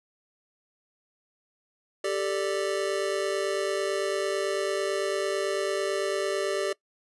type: chord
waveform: square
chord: G suspended second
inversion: none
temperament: just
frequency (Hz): 392 / 441 / 588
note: G4 / A4 / D5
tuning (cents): 0 / +4 / +2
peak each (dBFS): -30 / -33 / -31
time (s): 2.04-6.73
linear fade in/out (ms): 5
effects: noise-tail reverb RT60 0.1 s tail -21 dB re dry + resampled to 24000 Hz